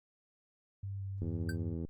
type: tone with vibrato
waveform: sine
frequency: 97.9 Hz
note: G2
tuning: 2 cents flat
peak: -37 dBFS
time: 0.83-1.74 s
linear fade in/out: 5 ms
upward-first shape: square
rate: 2.9 Hz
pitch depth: 11 cents each way
type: click train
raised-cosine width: 3 ms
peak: -27 dBFS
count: 53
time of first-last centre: 1.22-1.85 s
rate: 82.6 Hz
type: tone with exponential decay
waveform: square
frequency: 1553 Hz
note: G6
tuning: 17 cents flat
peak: -37 dBFS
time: 1.49-1.58 s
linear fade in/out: 2 ms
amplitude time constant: 18 ms
effects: Opus 48 kbps